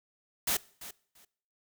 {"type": "noise with echo", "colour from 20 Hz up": "white", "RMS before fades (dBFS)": -29, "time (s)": [0.47, 0.57], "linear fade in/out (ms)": 5, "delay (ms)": 340, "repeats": 2, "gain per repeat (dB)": -15, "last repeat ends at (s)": 1.25, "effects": ["noise-tail reverb RT60 0.6 s tail -22 dB re dry"]}